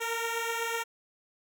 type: beating tone pair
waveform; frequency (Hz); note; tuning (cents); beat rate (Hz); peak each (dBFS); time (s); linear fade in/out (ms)
10% pulse; 459.4 / 467.4; A#4 / A#4; -25 / +5; 8; -23 / -28; 0-0.84; 20
effects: none